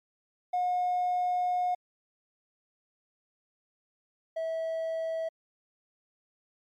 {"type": "tone pair in turn", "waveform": "triangle", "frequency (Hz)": [721, 650.3], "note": ["F#5", "E5"], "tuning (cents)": [-45, -24], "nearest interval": "major second", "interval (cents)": 179, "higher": "first", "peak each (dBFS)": [-22, -27], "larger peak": "first", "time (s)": [[0.53, 1.75], [4.36, 5.29]], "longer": "first", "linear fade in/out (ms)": 10, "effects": ["tanh soft clip ceiling -22 dBFS", "MP3 96 kbps"]}